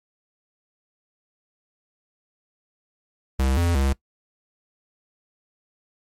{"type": "tone with pitch steps", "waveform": "square", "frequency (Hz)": [66.2, 85.7, 67.9], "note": ["C2", "F2", "C#2"], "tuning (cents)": [21, -32, -35], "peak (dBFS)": -19, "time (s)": [3.39, 3.93], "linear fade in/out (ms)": 5, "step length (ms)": 180, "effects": ["noise-tail reverb RT60 0.1 s tail -21 dB re dry", "MP3 64 kbps"]}